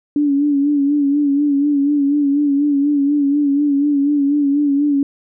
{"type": "tone with vibrato", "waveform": "sine", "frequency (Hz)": 286.1, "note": "D4", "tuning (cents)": -45, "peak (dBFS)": -12, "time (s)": [0.16, 5.03], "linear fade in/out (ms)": 2, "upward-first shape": "sine", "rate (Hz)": 4.1, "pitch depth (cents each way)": 53, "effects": []}